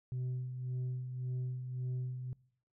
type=tone with tremolo; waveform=sine; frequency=126.7 Hz; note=B2; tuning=45 cents sharp; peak=-31 dBFS; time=0.12-2.33 s; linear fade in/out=0 ms; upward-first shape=sine; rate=1.8 Hz; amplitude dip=60%; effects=noise-tail reverb RT60 0.6 s tail -24 dB re dry + tanh soft clip ceiling -33 dBFS